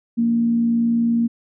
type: tone with frequency modulation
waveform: sine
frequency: 232.6 Hz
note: A#3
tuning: 4 cents flat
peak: -15 dBFS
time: 0.17-1.28 s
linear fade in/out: 20 ms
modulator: 58.9 Hz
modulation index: 0.21
effects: none